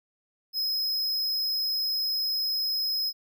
square tone, 5110 Hz, D#8, 45 cents sharp, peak -26 dBFS, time 0.53-3.13 s, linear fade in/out 50 ms, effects none

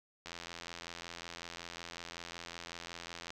click train, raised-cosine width 0.2 ms, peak -26 dBFS, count 261, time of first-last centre 0.26-3.304 s, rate 85.4 Hz, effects none

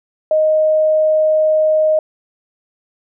sine tone, 622.3 Hz, D#5, in tune, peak -10 dBFS, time 0.31-1.99 s, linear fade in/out 2 ms, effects none

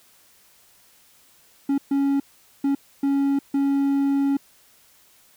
triangle tone bursts at uneven times, 277.8 Hz, C#4, 4 cents sharp, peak -16 dBFS, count 5, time 1.69-1.78 / 1.91-2.2 / 2.64-2.75 / 3.03-3.39 / 3.54-4.37 s, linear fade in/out 5 ms, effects white hiss -56 dBFS RMS until 5.36 s

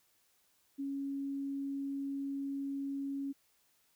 sine tone, 276.8 Hz, C#4, 2 cents flat, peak -35 dBFS, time 0.78-3.33 s, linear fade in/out 20 ms, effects white hiss -72 dBFS RMS until 3.95 s

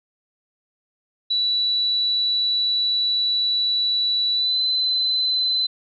sine tone with pitch glide, 3944 to 4039 Hz, B7 to B7, -3 to +38 cents, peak -18 dBFS, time 1.3-5.67 s, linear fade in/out 10 ms, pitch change +41 cents, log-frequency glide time 4.33-4.59 s, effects none

